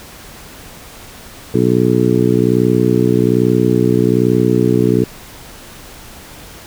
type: harmonic tone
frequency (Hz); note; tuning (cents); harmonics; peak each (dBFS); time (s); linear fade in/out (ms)
61.2; B1; -15; 2 / 3 / 4 / 5 / 6 / 7; -17 / -17 / -17 / -17 / -17 / -17; 1.54-5.04; 5
effects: pink hiss -36 dBFS RMS until 6.66 s